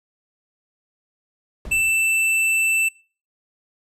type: noise with exponential decay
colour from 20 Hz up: brown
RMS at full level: -31 dBFS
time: 1.65-2.25 s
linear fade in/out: 1 ms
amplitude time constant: 130 ms
type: tone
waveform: square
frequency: 2660 Hz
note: E7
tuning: 15 cents sharp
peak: -17 dBFS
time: 1.71-2.89 s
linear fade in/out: 10 ms
effects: noise-tail reverb RT60 0.4 s tail -25 dB re dry + low-pass 12000 Hz 12 dB/octave